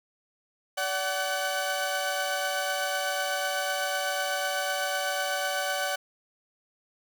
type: tone cluster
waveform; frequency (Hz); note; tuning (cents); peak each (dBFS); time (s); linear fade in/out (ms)
sawtooth; 577 / 752 / 1512; D5 / F#5 / F#6; -31 / +28 / +37; -28; 0.77-5.96; 10
effects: none